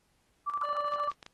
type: tone with tremolo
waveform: sine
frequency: 1166 Hz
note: D6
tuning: 13 cents flat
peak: -28 dBFS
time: 0.46-1.12 s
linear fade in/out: 20 ms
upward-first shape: square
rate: 13 Hz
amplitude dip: 60%
type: harmonic tone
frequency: 587.3 Hz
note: D5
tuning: in tune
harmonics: 1 / 3 / 5 / 7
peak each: -37 / -51 / -54 / -57 dBFS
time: 0.63-1.09 s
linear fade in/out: 20 ms
type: clicks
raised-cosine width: 0.2 ms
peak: -28 dBFS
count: 4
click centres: 0.937 / 1.116 / 1.228 / 1.264 s
effects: pink hiss -72 dBFS RMS until 1.33 s + AAC 32 kbps